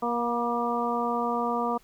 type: harmonic tone with a mistuned harmonic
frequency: 237.4 Hz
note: A#3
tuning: 32 cents sharp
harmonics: 1 / 2 / 3 / 4 / 5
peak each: -31 / -31 / -31 / -31 / -31 dBFS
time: 0.02-1.78 s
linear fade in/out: 10 ms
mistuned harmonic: 4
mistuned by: +18 cents
effects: pink hiss -60 dBFS RMS until 1.83 s